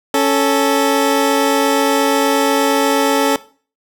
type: tone pair together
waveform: 20% pulse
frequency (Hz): 277.2 / 440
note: C#4 / A4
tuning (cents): 0 / 0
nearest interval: minor sixth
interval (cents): 800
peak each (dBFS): -10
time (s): 0.14-3.36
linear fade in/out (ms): 2
effects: noise-tail reverb RT60 0.4 s tail -18 dB re dry